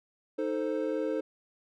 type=chord; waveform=triangle; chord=A diminished; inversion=second; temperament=equal; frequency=311.1 / 440 / 523.3 Hz; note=Eb4 / A4 / C5; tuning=0 / 0 / 0 cents; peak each=-31 dBFS; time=0.38-1.21 s; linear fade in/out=10 ms; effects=none